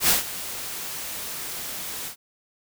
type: noise with ADSR envelope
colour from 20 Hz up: white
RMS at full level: -17 dBFS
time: 0-2.16 s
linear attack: 86 ms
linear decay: 140 ms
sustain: -16 dB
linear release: 87 ms
effects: none